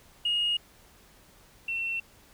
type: tone pair in turn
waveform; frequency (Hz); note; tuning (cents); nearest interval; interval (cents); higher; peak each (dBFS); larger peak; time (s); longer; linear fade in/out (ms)
sine; 2866 / 2705; F7 / E7; +44 / +44; minor second; 100; first; -23 / -28; first; 0.25-0.57 / 1.68-2; neither; 5
effects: tanh soft clip ceiling -20 dBFS + pink hiss -57 dBFS RMS until 2.33 s